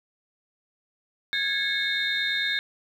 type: tone cluster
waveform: sine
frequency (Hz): 1648 / 1737 / 2187 / 3662 / 4106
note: G#6 / A6 / C#7 / A#7 / C8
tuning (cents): -14 / -23 / -24 / -32 / -33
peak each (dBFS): -28 / -34 / -30 / -27 / -35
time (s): 1.33-2.59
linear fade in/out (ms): 0
effects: tanh soft clip ceiling -14 dBFS + 9-bit